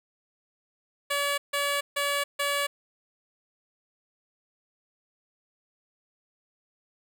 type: tone bursts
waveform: 10% pulse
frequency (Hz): 570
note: C#5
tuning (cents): +48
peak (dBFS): -17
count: 4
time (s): 1.1-2.67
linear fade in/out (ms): 10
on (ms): 280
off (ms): 150
effects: none